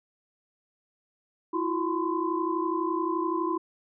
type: tone cluster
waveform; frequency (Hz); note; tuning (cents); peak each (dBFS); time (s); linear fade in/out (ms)
sine; 327.6 / 359.4 / 1014 / 1067; E4 / F4 / B5 / C6; -11 / +50 / +45 / +34; -29 / -31 / -30 / -37; 1.53-3.58; 10
effects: none